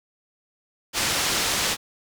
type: low-pass noise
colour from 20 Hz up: white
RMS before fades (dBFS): -24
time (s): 0.93-1.77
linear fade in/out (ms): 50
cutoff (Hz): 6500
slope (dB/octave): 12
effects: none